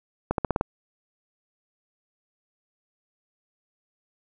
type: accelerating click train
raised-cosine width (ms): 1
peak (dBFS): -9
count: 6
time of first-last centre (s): 0.31-0.611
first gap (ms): 72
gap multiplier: 0.91
effects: none